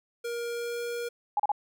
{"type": "tone with pitch glide", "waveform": "square", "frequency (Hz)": [471.9, 474.9], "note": ["A#4", "A#4"], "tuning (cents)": [21, 32], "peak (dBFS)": -32, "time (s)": [0.24, 1.09], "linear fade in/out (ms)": 10, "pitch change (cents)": 11, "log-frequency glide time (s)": [0.53, 0.81]}
{"type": "tone bursts", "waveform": "sine", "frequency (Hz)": 830.6, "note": "G#5", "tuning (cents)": 0, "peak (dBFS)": -22, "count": 3, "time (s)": [1.37, 1.518], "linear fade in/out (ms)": 2, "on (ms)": 26, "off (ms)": 35}
{"effects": []}